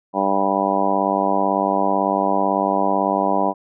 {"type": "harmonic tone", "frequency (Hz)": 98, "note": "G2", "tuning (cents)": 0, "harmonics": [2, 3, 4, 5, 6, 7, 8, 9, 10], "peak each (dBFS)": [-26, -25, -28, -29, -24, -24, -23, -28, -23], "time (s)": [0.13, 3.54], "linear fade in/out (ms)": 50, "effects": []}